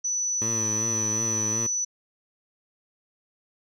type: tone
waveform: sine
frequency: 5960 Hz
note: F#8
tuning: 12 cents sharp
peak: -24 dBFS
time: 0.04-1.85 s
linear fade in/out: 10 ms
type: tone with vibrato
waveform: 15% pulse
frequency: 110 Hz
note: A2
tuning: in tune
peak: -24 dBFS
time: 0.41-1.67 s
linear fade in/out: 10 ms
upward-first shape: sine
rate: 2.7 Hz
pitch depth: 53 cents each way
effects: none